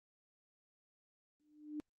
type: tone with exponential growth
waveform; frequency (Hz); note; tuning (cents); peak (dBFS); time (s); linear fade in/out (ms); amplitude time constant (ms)
sine; 300.4; D4; +39; -37; 1.4-1.8; 0; 86
effects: Opus 32 kbps